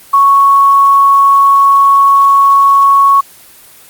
sine tone with quantisation, 1108.7 Hz, C#6, in tune, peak -3 dBFS, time 0.13-3.21 s, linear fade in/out 10 ms, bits 5, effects white hiss -38 dBFS RMS until 3.89 s + Opus 24 kbps

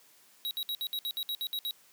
square tone bursts, 3850 Hz, B7, 45 cents flat, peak -32 dBFS, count 11, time 0.45-1.709 s, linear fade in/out 0 ms, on 59 ms, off 61 ms, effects white hiss -61 dBFS RMS until 1.92 s + high-pass 150 Hz 12 dB/octave

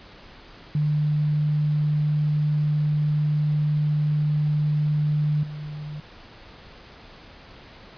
sine tone with level steps, 150 Hz, D3, 37 cents sharp, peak -19 / -31 dBFS, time 0.75-6 s, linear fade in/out 2 ms, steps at 5.43 s, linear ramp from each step 5 ms, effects pink hiss -46 dBFS RMS until 7.97 s + resampled to 11025 Hz

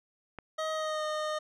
click, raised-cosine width 0.5 ms, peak -26 dBFS, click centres 0.387 s
25% pulse tone with pitch glide, 630 to 613.8 Hz, D#5 to D#5, +21 to -24 cents, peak -27 dBFS, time 0.58-1.39 s, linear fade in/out 10 ms, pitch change -45 cents, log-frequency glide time 0.72-1.04 s
effects low-pass 6000 Hz 12 dB/octave

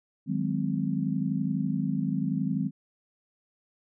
sine chord, Ab dominant seventh, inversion second, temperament just, 155.74 / 186.89 / 207.7 / 259.6 Hz, Eb3 / Gb3 / Ab3 / C4, +2 / +18 / 0 / -13 cents, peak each -31 dBFS, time 0.26-2.71 s, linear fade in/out 50 ms, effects none

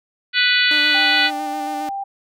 harmonic tone, 493.9 Hz, B4, in tune, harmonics 3 / 4 / 5 / 6 / 7 / 8 / 9, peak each -19 / -20 / -21 / -22 / -22 / -23 / -24 dBFS, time 0.33-1.31 s, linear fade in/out 50 ms
sawtooth tone with vibrato, 298.5 Hz, D4, 28 cents sharp, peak -24 dBFS, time 0.71-1.89 s, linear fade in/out 0 ms, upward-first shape square, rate 7.3 Hz, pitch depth 19 cents each way
sine tone, 790 Hz, G5, 13 cents sharp, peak -23 dBFS, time 0.94-2.04 s, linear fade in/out 10 ms
effects none

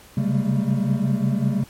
triangle tone cluster, 132.8 / 138.2 / 193.3 / 202.6 / 224.1 Hz, C3 / C#3 / G3 / G#3 / A3, +26 / -5 / -24 / -43 / +32 cents, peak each -23 dBFS, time 0.17-1.64 s, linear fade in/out 5 ms, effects pink hiss -48 dBFS RMS until 1.69 s + MP3 64 kbps

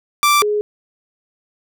sawtooth / sine tone pair in turn, 1173 / 418.3 Hz, D6 / G#4, -2 / +12 cents, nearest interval octave + tritone, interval 1786 cents, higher first, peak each -7 / -15 dBFS, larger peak first, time 0.23-0.42 / 0.42-0.61 s, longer neither, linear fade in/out 0 ms, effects none

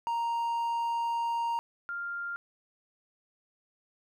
triangle / sine tone pair in turn, 932.3 / 1396.9 Hz, A#5 / F6, 0 / 0 cents, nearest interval perfect fifth, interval 700 cents, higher second, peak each -26 / -33 dBFS, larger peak first, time 0.07-1.59 / 1.89-2.36 s, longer first, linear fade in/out 0 ms, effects none

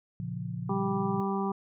sine chord, Bb minor, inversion none, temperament just, 116.54 / 139.85 / 174.81 Hz, Bb2 / Db3 / F3, 0 / +16 / +2 cents, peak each -37 / -38 / -36 dBFS, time 0.2-1.2 s, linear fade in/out 0 ms
harmonic tone, 196 Hz, G3, in tune, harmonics 1 / 2 / 4 / 5 / 6, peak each -30 / -33 / -36 / -37 / -38 dBFS, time 0.69-1.52 s, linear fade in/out 5 ms
effects none

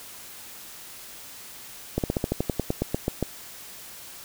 slowing click train, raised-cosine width 2 ms, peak -10 dBFS, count 14, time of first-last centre 1.98-3.227 s, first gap 58 ms, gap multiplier 1.08, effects white hiss -43 dBFS RMS until 4.24 s

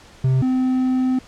triangle tone pair in turn, 130.81 / 257.1 Hz, C3 / C4, 0 / -30 cents, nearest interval octave, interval 1170 cents, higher second, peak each -12 / -14 dBFS, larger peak first, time 0.24-0.42 / 0.42-1.19 s, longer second, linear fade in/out 5 ms, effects pink hiss -46 dBFS RMS until 1.27 s + low-pass 7000 Hz 12 dB/octave

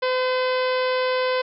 harmonic tone with a mistuned harmonic, 510 Hz, C5, 44 cents flat, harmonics 1 / 2 / 3 / 4 / 5 / 6 / 7 / 8 / 9 / 10, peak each -21 / -27 / -31 / -33 / -35 / -37 / -38 / -39 / -40 / -41 dBFS, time 0.02-1.42 s, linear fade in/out 10 ms, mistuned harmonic 7, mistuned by -35 cents, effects none

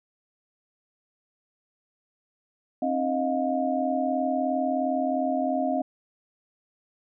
sine tone cluster, 265.3 / 304.8 / 628 / 711 Hz, C4 / D#4 / D#5 / F5, +24 / -36 / +16 / +31 cents, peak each -27 / -36 / -28 / -28 dBFS, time 2.82-5.82 s, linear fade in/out 5 ms, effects none

